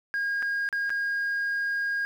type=tone with dropouts; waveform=sine; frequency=1627 Hz; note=G#6; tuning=36 cents flat; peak=-23 dBFS; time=0.14-2.05 s; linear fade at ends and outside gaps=0 ms; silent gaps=0.423-0.427 / 0.689-0.727 / 0.895-0.903 s; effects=tanh soft clip ceiling -24 dBFS + 9-bit